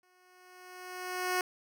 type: tone with exponential growth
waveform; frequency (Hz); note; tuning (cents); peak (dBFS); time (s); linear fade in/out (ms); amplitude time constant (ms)
10% pulse; 365.1; F#4; -23; -19; 0.03-1.41; 1; 300
effects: none